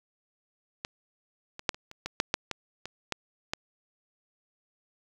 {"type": "clicks", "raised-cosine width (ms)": 0.2, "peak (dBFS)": [-16, -23, -6, -28, -27, -16, -6, -7, -14, -20, -12, -12], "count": 12, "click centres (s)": [0.849, 1.594, 1.692, 1.745, 1.914, 2.06, 2.201, 2.341, 2.513, 2.856, 3.123, 3.535], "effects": ["8-bit"]}